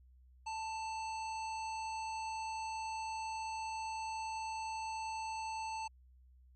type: tone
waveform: square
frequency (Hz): 885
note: A5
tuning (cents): +10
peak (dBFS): -39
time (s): 0.46-5.88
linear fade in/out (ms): 10
effects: added 63 Hz sine -59 dBFS peak until 6.55 s + MP3 32 kbps